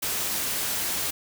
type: noise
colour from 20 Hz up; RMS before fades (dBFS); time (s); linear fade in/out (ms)
white; -28; 0.02-1.11; 10
effects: none